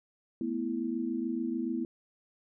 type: chord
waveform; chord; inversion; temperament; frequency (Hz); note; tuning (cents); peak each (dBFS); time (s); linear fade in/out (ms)
sine; A suspended second; none; equal; 220 / 246.9 / 329.6; A3 / B3 / E4; 0 / 0 / 0; -37 / -33 / -34; 0.41-1.85; 2
effects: none